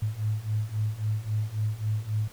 sine beating tone pair, 105.3 / 109 Hz, G#2 / A2, +24 / -16 cents, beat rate 3.7 Hz, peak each -30 / -28 dBFS, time 0.02-2.28 s, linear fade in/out 5 ms, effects pink hiss -51 dBFS RMS until 2.32 s

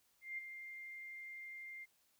sine tone with ADSR envelope, 2104 Hz, C7, 9 cents sharp, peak -39 dBFS, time 0.21-1.86 s, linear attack 170 ms, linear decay 14 ms, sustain -8 dB, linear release 29 ms, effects white hiss -75 dBFS RMS until 2.19 s

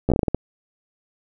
slowing click train, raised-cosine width 2 ms, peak -6 dBFS, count 9, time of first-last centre 0.09-0.346 s, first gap 12 ms, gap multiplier 1.27, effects none

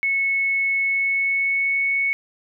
sine tone with pitch glide, 2200 to 2214 Hz, C#7 to C#7, -14 to -3 cents, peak -18 dBFS, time 0.03-2.13 s, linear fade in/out 0 ms, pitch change +11 cents, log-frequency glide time 0.83-1.84 s, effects none

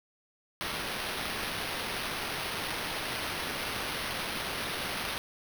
white noise with sample-and-hold, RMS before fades -35 dBFS, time 0.61-5.18 s, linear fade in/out 0 ms, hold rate 7350 Hz, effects none

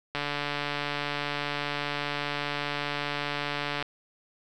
click train, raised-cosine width 0.3 ms, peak -14 dBFS, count 534, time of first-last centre 0.15-3.826 s, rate 145 Hz, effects none

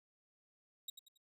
sawtooth tone with echo, 3800 Hz, A#7, 33 cents sharp, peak -38 dBFS, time 0.88-0.9 s, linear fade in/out 5 ms, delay 92 ms, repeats 3, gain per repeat -9 dB, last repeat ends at 1.176 s, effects none

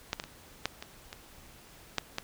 clicks, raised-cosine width 0.2 ms, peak -12 / -17 / -23 / -11 / -22 / -23 / -10 / -14 dBFS, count 8, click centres 0.131 / 0.199 / 0.239 / 0.656 / 0.825 / 1.129 / 1.983 / 2.184 s, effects pink hiss -54 dBFS RMS until 2.23 s

